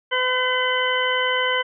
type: harmonic tone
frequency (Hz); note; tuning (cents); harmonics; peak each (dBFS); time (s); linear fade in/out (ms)
507; B4; +45; 1 / 2 / 3 / 4 / 6; -25 / -25 / -25 / -25 / -25; 0.11-1.63; 20
effects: none

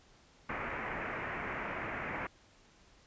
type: low-pass noise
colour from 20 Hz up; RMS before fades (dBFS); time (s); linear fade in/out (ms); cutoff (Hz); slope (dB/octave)
white; -39; 0.49-2.27; 5; 2300; 48
effects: pink hiss -63 dBFS RMS until 3.06 s + resampled to 16000 Hz

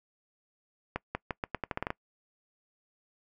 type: accelerating click train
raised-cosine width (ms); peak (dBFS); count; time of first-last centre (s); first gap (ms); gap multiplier
0.5; -16; 11; 0.96-1.904; 190; 0.83
effects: noise-tail reverb RT60 0.1 s tail -23 dB re dry

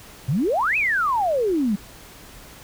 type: exponential two-way sweep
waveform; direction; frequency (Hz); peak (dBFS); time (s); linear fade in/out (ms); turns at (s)
sine; up then down; 116.5 to 2637 to 190.4; -18; 0.28-1.76; 10; 0.77
effects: added 50 Hz sine -53 dBFS peak until 2.63 s + pink hiss -44 dBFS RMS until 2.63 s

